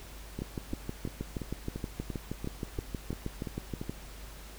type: two click trains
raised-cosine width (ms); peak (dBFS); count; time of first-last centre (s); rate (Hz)
3; -23 / -21; 11 / 23; 0.39-3.815 / 0.42-3.896; 2.92 / 6.33
effects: added 50 Hz sine -46 dBFS peak until 4.58 s + pink hiss -50 dBFS RMS until 4.58 s